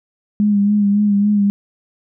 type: tone with vibrato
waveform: sine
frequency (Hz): 204.8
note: G#3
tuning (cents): -24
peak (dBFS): -11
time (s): 0.4-1.5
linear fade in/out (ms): 0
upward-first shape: sine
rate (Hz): 3.6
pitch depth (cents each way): 37
effects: none